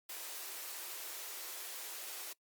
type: high-pass noise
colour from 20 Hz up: white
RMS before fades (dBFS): -45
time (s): 0.09-2.33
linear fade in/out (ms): 5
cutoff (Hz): 320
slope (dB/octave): 96
effects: noise-tail reverb RT60 0.1 s tail -21 dB re dry + Opus 48 kbps

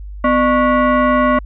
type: tone with frequency modulation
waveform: sine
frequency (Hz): 251.8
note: B3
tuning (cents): +34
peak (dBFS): -10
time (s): 0.24-1.39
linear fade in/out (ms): 5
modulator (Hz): 854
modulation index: 1.4
effects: added 50 Hz sine -27 dBFS peak until 1.45 s

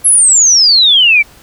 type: exponential sweep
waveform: sine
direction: down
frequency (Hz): 11280 to 2256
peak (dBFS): -4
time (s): 0.04-1.23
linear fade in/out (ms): 20
effects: pink hiss -41 dBFS RMS until 1.42 s

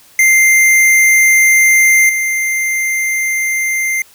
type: tone with level steps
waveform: square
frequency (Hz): 2093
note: C7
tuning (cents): 0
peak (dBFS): -7 / -14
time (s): 0.19-4.02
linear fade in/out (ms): 2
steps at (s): 2.09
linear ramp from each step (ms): 5
effects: white hiss -45 dBFS RMS until 4.14 s

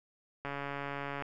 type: click train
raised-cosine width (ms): 0.5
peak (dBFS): -23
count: 110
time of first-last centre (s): 0.45-1.223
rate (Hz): 141
effects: none

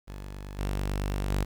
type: tone with level steps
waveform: sawtooth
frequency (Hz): 49.03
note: G1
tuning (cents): +1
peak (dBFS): -34 / -24 / -21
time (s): 0.07-1.45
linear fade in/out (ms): 20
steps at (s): 0.58 / 1.29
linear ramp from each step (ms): 20
effects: 10-bit

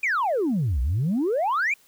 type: exponential two-way sweep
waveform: sine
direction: down then up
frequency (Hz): 2493 to 58.27 to 2493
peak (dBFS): -19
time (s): 0.03-1.74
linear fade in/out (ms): 5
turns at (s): 0.81
effects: tanh soft clip ceiling -18 dBFS + white hiss -58 dBFS RMS until 1.87 s

